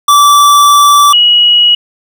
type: tone pair in turn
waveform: square / sine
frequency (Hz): 1161 / 2910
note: D6 / F#7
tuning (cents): -20 / -29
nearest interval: octave + major third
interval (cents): 1591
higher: second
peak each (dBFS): -3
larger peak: neither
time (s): 0.08-1.13 / 1.13-1.75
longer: first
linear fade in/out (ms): 5
effects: 7-bit